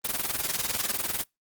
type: noise with tremolo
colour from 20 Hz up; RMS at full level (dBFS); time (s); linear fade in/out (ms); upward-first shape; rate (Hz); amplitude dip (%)
white; -26; 0.04-1.24; 10; sine; 20; 80
effects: noise-tail reverb RT60 0.2 s tail -26 dB re dry + Opus 24 kbps

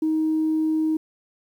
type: tone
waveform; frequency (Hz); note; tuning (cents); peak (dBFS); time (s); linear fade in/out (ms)
sine; 314.5; D#4; +19; -18; 0.02-0.97; 5
effects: tanh soft clip ceiling -15 dBFS + 9-bit

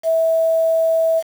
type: tone with quantisation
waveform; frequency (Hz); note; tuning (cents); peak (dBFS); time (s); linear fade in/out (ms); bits
sine; 652; E5; -19; -13; 0.03-1.23; 50; 6
effects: none

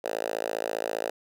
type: tone with high-pass filter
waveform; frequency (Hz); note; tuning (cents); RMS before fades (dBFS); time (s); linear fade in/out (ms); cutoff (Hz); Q
5% pulse; 55; A1; 0; -31; 0.04-1.1; 5; 530; 2.6
effects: none

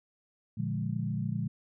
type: chord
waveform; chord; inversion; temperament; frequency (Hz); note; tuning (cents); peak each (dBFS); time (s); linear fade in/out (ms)
sine; Bb dominant seventh; none; equal; 116.54 / 146.83 / 174.61 / 207.7; Bb2 / D3 / F3 / Ab3; 0 / 0 / 0 / 0; -34 / -35 / -36 / -36; 0.57-1.48; 10
effects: none

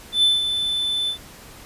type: tone with ADSR envelope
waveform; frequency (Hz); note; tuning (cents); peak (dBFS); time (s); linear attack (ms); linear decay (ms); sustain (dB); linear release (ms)
triangle; 3520; A7; 0; -11; 0.12-1.18; 110; 180; -8; 95
effects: pink hiss -43 dBFS RMS until 1.65 s + resampled to 32000 Hz

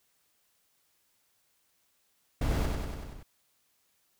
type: noise with echo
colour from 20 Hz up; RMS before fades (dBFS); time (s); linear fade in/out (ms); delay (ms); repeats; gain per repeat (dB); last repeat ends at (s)
brown; -28; 2.41-2.66; 5; 95; 6; -3; 3.23
effects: white hiss -72 dBFS RMS until 4.19 s

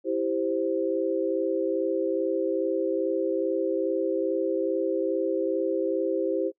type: chord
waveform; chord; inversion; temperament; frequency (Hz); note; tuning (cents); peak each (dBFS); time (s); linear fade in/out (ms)
sine; C major; first; equal; 329.6 / 392 / 523.3; E4 / G4 / C5; 0 / 0 / 0; -28; 0.04-6.52; 50
effects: noise-tail reverb RT60 0.1 s tail -22 dB re dry

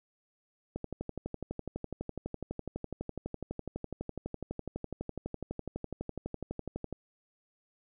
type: click train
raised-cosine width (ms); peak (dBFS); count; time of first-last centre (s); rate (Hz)
2; -23; 75; 0.76-6.927; 12
effects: none

